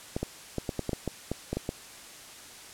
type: clicks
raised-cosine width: 2 ms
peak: -16 dBFS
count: 12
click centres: 0.165 / 0.23 / 0.583 / 0.692 / 0.793 / 0.893 / 0.932 / 1.077 / 1.316 / 1.53 / 1.57 / 1.691 s
effects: white hiss -47 dBFS RMS until 2.73 s + low-pass 10000 Hz 12 dB/octave

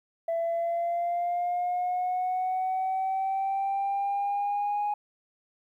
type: linear sweep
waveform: sine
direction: up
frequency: 665 to 830.6 Hz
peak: -24 dBFS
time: 0.28-4.94 s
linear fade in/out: 5 ms
effects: tanh soft clip ceiling -23 dBFS + 11-bit

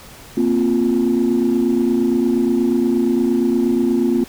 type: chord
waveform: sine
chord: Bb suspended second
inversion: none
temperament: equal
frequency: 233.1 / 261.6 / 349.2 Hz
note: Bb3 / C4 / F4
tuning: 0 / 0 / 0 cents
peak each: -17 dBFS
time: 0.37-4.24 s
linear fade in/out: 5 ms
effects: tanh soft clip ceiling -8 dBFS + pink hiss -40 dBFS RMS until 4.28 s

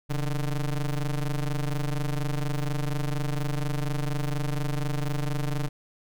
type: ring-modulated tone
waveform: square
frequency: 75.1 Hz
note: D2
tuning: 39 cents sharp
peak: -23 dBFS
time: 0.09-5.69 s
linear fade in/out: 20 ms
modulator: 63 Hz
effects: none

